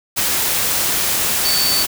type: tone in noise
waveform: sine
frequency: 4529 Hz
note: C#8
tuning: 36 cents sharp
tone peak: -17 dBFS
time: 1.44-1.84 s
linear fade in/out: 20 ms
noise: white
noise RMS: -18 dBFS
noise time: 0.16-1.87 s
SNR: -2 dB
effects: none